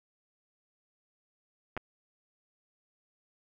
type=clicks; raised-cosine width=0.5 ms; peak=-21 dBFS; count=2; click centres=1.767 / 1.775 s; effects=none

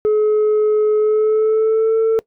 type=tone with pitch glide; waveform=sine; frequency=426.3 to 446.7 Hz; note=G#4 to A4; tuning=+45 to +26 cents; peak=-9 dBFS; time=0.05-2.19 s; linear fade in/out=0 ms; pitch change=+81 cents; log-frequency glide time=0.97-1.97 s; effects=noise-tail reverb RT60 0.1 s tail -23 dB re dry + tanh soft clip ceiling -11 dBFS

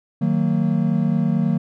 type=chord; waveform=triangle; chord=D# minor; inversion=none; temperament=equal with one note detuned; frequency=155.56 / 185 / 228.9 Hz; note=D#3 / F#3 / A#3; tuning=0 / 0 / -31 cents; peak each=-19 dBFS; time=0.21-1.58 s; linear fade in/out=10 ms; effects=none

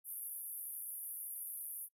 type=band-pass noise; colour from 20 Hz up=pink; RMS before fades=-45 dBFS; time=0.04-1.89 s; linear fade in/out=50 ms; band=10000 to 14000 Hz; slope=96 dB/octave; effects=noise-tail reverb RT60 0.1 s tail -24 dB re dry

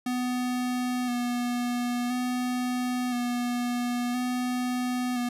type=tone with vibrato; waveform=square; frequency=246.2 Hz; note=B3; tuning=5 cents flat; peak=-27 dBFS; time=0.06-5.29 s; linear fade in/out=5 ms; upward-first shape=square; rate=0.49 Hz; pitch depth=20 cents each way; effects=resampled to 32000 Hz

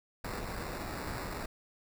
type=noise with sample-and-hold; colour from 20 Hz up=pink; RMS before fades=-39 dBFS; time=0.24-1.46 s; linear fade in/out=5 ms; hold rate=3150 Hz; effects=none

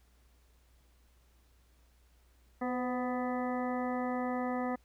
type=harmonic tone with a mistuned harmonic; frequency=248.8 Hz; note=B3; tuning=13 cents sharp; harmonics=1 / 2 / 3 / 4 / 5 / 7 / 8; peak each=-34 / -38 / -38 / -44 / -43 / -48 / -48 dBFS; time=2.61-4.76 s; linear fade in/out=10 ms; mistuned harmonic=2; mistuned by=+34 cents; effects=added 60 Hz sine -63 dBFS peak until 4.84 s + pink hiss -71 dBFS RMS until 4.84 s

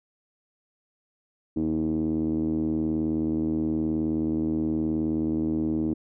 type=tone with low-pass filter; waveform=5% pulse; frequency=79 Hz; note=D#2; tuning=27 cents sharp; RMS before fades=-26 dBFS; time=1.56-5.94 s; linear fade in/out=10 ms; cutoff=290 Hz; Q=6.9; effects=none

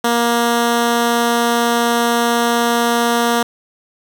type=tone; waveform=10% pulse; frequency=235.7 Hz; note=A#3; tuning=19 cents sharp; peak=-5 dBFS; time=0.04-3.43 s; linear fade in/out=5 ms; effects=none

